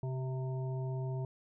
harmonic tone with a mistuned harmonic, 131.2 Hz, C3, 5 cents sharp, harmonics 1 / 3 / 5 / 7, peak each -34 / -44 / -48 / -51 dBFS, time 0.03-1.25 s, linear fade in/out 2 ms, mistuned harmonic 3, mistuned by -32 cents, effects none

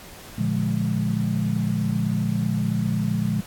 sine chord, Bb dominant seventh, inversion none, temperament equal with one note detuned, 116.54 / 146.83 / 174.61 / 210.1 Hz, Bb2 / D3 / F3 / Ab3, 0 / 0 / 0 / +20 cents, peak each -26 / -28 / -26 / -25 dBFS, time 0.38-3.41 s, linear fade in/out 5 ms, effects pink hiss -43 dBFS RMS until 3.46 s + AAC 64 kbps

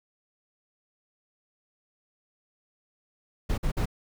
brown noise bursts, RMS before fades -26 dBFS, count 3, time 3.49-3.857 s, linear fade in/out 10 ms, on 89 ms, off 50 ms, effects none

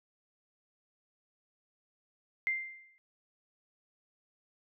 sine tone with exponential decay, 2093 Hz, C7, in tune, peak -26 dBFS, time 2.47-2.98 s, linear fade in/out 0 ms, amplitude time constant 110 ms, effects none

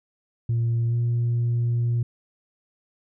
sine tone with pitch glide, 116.54 to 118.71 Hz, A#2 to A#2, 0 to +32 cents, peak -18 dBFS, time 0.49-2.03 s, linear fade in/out 5 ms, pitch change +32 cents, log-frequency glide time 0.88-0.95 s, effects tanh soft clip ceiling -18 dBFS

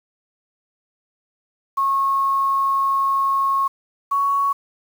sine tone pair in turn, 1092 / 1114.9 Hz, C#6 / C#6, -26 / +10 cents, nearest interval unison, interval 36 cents, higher second, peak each -16 dBFS, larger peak neither, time 1.77-3.68 / 4.11-4.53 s, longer first, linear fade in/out 10 ms, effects 7-bit

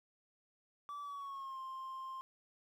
triangle tone with pitch glide, 1156 to 1054 Hz, D6 to C6, -28 to +12 cents, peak -40 dBFS, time 0.89-2.21 s, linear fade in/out 0 ms, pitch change -160 cents, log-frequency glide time 1.02-1.59 s, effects tanh soft clip ceiling -36 dBFS + 12-bit

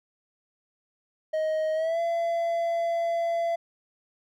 triangle tone with pitch glide, 627 to 675.9 Hz, D#5 to E5, +13 to +43 cents, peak -22 dBFS, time 1.33-3.56 s, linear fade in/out 10 ms, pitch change +130 cents, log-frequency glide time 1.74-2 s, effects none

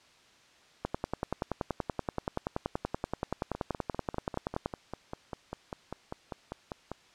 two click trains, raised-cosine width 1 ms, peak -22 / -16 dBFS, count 18 / 41, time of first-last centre 3.55-6.916 / 0.85-4.66 s, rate 5.05 / 10.5 Hz, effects white hiss -60 dBFS RMS until 7.14 s + low-pass 5000 Hz 12 dB/octave

